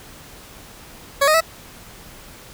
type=tone with pitch steps; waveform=20% pulse; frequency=559 / 619 / 651 Hz; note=C#5 / D#5 / E5; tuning=+14 / -9 / -22 cents; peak=-8 dBFS; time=1.21-1.408 s; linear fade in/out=10 ms; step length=66 ms; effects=pink hiss -42 dBFS RMS until 2.53 s